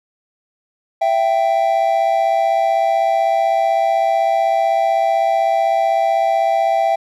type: tone pair together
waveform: triangle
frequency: 666 / 781.9 Hz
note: E5 / G5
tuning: +18 / -5 cents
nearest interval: minor third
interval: 277 cents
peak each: -14 dBFS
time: 1.01-6.96 s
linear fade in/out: 10 ms
effects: none